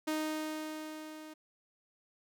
sawtooth tone with level ramp, 310.2 Hz, D#4, 5 cents flat, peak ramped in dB -27 to -43 dBFS, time 0.07-1.34 s, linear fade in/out 10 ms, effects none

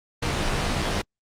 pink noise with comb filter, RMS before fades -24 dBFS, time 0.22-1.02 s, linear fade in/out 10 ms, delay 18 ms, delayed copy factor -1, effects low-pass 6000 Hz 12 dB/octave + Opus 32 kbps

